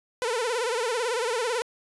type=tone with vibrato; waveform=sawtooth; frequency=473.4 Hz; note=A#4; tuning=27 cents sharp; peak=-21 dBFS; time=0.22-1.62 s; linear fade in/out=0 ms; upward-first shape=sine; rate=18 Hz; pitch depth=130 cents each way; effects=resampled to 24000 Hz